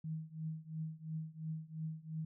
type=tone with tremolo; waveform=sine; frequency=158.5 Hz; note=D#3; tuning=32 cents sharp; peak=-36 dBFS; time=0.04-2.25 s; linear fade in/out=5 ms; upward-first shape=triangle; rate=2.9 Hz; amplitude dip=95%; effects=none